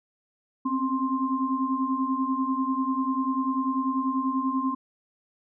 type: tone cluster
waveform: sine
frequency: 259.1 / 269.3 / 1052 Hz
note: C4 / C#4 / C6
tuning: -17 / -50 / +9 cents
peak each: -28 dBFS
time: 0.65-4.75 s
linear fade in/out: 10 ms
effects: none